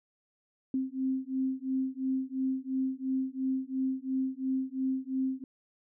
sine beating tone pair, 261.6 / 264.5 Hz, C4 / C4, 0 / +19 cents, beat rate 2.9 Hz, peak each -32 / -32 dBFS, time 0.74-5.44 s, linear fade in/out 2 ms, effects none

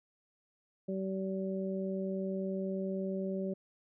harmonic tone, 191.3 Hz, G3, 42 cents flat, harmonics 1 / 2 / 3, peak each -35 / -38 / -40 dBFS, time 0.88-3.54 s, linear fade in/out 10 ms, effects none

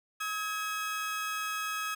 30% pulse tone pair together, 1275.8 / 1654 Hz, D#6 / G#6, +43 / -8 cents, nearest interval major third, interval 449 cents, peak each -31 / -35 dBFS, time 0.2-1.95 s, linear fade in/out 10 ms, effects none

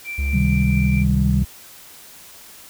sine tone with tremolo, 2349 Hz, D7, in tune, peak -26 dBFS, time 0.04-1.05 s, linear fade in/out 50 ms, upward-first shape sine, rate 4.4 Hz, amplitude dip 25%
triangle tone, 69.3 Hz, C#2, in tune, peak -17 dBFS, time 0.18-1.45 s, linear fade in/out 10 ms
sine chord, C minor, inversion none, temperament equal, 130.81 / 155.56 / 196 Hz, C3 / Eb3 / G3, 0 / 0 / 0 cents, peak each -21 / -22 / -19 dBFS, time 0.33-1.43 s, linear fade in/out 10 ms
effects white hiss -43 dBFS RMS until 2.69 s

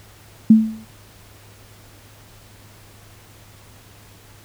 sine tone with exponential decay, 220 Hz, A3, in tune, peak -3 dBFS, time 0.5-0.85 s, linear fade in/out 5 ms, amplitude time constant 76 ms, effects added 103 Hz sine -48 dBFS peak until 4.44 s + pink hiss -48 dBFS RMS until 4.44 s

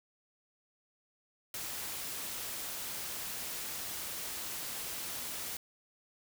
white noise, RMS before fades -40 dBFS, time 1.54-5.57 s, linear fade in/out 2 ms, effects none

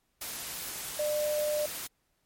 sine tone in noise, 599 Hz, D5, 34 cents sharp, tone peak -27 dBFS, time 0.99-1.66 s, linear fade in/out 5 ms, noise white, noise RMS -38 dBFS, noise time 0.21-1.87 s, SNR +8 dB, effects pink hiss -75 dBFS RMS until 2.25 s + MP3 64 kbps

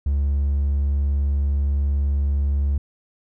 triangle tone, 70.6 Hz, C#2, 32 cents sharp, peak -15 dBFS, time 0.06-2.78 s, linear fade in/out 5 ms, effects tanh soft clip ceiling -11 dBFS

